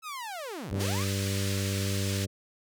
sawtooth linear two-way sweep, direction down then up, 1318.5 to 43.65 to 1318.5 Hz, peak -32 dBFS, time 0.02-1.06 s, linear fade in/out 50 ms, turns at 0.73 s
harmonic tone, 98 Hz, G2, in tune, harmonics 1 / 2 / 3 / 4 / 5 / 6, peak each -29 / -35 / -40 / -40 / -42 / -44 dBFS, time 0.71-2.27 s, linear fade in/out 20 ms
white band-pass noise, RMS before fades -37 dBFS, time 0.79-2.26 s, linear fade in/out 20 ms, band 1400 to 6900 Hz, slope 12 dB/octave
effects none

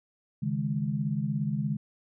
sine chord, C# suspended second, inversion none, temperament equal, 138.59 / 155.56 / 207.7 Hz, C#3 / D#3 / G#3, 0 / 0 / 0 cents, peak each -31 dBFS, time 0.42-1.77 s, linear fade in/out 10 ms, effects none

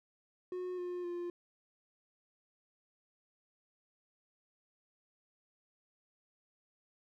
triangle tone with pitch steps, 363.6 / 356.5 / 349.6 Hz, F#4 / F4 / F4, -30 / +36 / +2 cents, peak -35 dBFS, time 0.52-1.3 s, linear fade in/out 2 ms, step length 260 ms, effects none

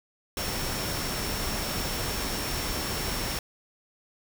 sine tone in noise, 5450 Hz, F8, 43 cents flat, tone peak -38 dBFS, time 0.37-3.39 s, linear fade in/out 2 ms, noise pink, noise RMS -31 dBFS, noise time 0.37-3.39 s, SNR -10 dB, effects none

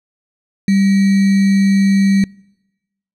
sine tone with sample-and-hold, 196 Hz, G3, in tune, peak -9 dBFS, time 0.68-2.24 s, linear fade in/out 2 ms, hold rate 2100 Hz, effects noise-tail reverb RT60 1.0 s tail -26 dB re dry + low-pass 7000 Hz 12 dB/octave

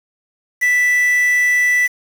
triangle tone with quantisation, 1975 Hz, B6, in tune, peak -10 dBFS, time 0.61-1.88 s, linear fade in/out 20 ms, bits 5, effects none

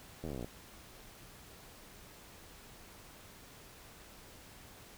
slowing click train, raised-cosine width 2 ms, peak -28 dBFS, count 15, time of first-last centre 0.24-0.445 s, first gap 12 ms, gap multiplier 1.03, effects pink hiss -55 dBFS RMS until 4.97 s

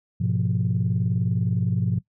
sine chord, F diminished, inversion first, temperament equal, 103.83 / 123.47 / 174.61 Hz, Ab2 / Cb3 / F3, 0 / 0 / 0 cents, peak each -24 dBFS, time 0.2-1.99 s, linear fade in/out 10 ms, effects noise-tail reverb RT60 0.1 s tail -18 dB re dry + tanh soft clip ceiling -13 dBFS

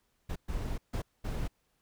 brown noise bursts at uneven times, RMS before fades -34 dBFS, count 4, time 0.29-0.36 / 0.48-0.78 / 0.93-1.02 / 1.24-1.48 s, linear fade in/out 10 ms, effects pink hiss -75 dBFS RMS until 1.81 s

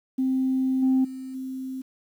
sine tone with level steps, 261.6 Hz, C4, in tune, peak -20 / -16 / -33 / -30 dBFS, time 0.18-1.82 s, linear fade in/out 10 ms, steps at 0.82 / 1.04 / 1.34 s, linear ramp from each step 10 ms, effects tanh soft clip ceiling -15 dBFS + 9-bit

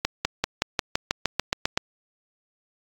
accelerating click train, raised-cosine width 0.2 ms, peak -4 dBFS, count 12, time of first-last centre 0.05-1.775 s, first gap 200 ms, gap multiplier 0.95, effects AAC 64 kbps

